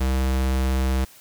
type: tone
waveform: square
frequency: 65.41 Hz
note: C2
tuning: in tune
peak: -20 dBFS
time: 0-1.05 s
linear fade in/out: 10 ms
effects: white hiss -49 dBFS RMS until 1.2 s